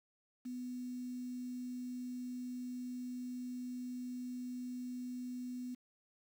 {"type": "tone with quantisation", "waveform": "sine", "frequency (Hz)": 248.9, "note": "B3", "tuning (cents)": 14, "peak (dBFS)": -40, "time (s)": [0.45, 5.75], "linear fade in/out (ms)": 10, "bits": 10, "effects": []}